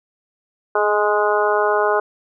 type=harmonic tone with a mistuned harmonic; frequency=208.3 Hz; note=G#3; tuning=5 cents sharp; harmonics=2 / 3 / 4 / 5 / 6 / 7; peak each=-19 / -21 / -22 / -23 / -24 / -24 dBFS; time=0.75-2 s; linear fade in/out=5 ms; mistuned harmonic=2; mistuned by=+15 cents; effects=none